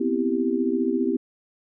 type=chord; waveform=sine; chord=C major seventh; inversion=third; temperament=equal; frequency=246.9 / 261.6 / 329.6 / 392 Hz; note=B3 / C4 / E4 / G4; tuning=0 / 0 / 0 / 0 cents; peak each=-26 dBFS; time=0-1.17 s; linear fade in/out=10 ms; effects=none